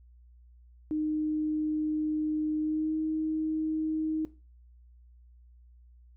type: tone with pitch glide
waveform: sine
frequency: 307.4 to 313.7 Hz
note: D#4 to D#4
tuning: -21 to +14 cents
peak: -27 dBFS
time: 0.91-4.25 s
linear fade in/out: 0 ms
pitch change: +35 cents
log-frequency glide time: 2.58-2.95 s
effects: noise-tail reverb RT60 0.3 s tail -17 dB re dry + added 60 Hz sine -53 dBFS peak until 6.16 s